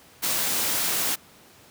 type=noise; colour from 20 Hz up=white; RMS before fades=-25 dBFS; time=0.22-1.16 s; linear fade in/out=20 ms; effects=pink hiss -52 dBFS RMS until 1.7 s + high-pass 100 Hz 12 dB/octave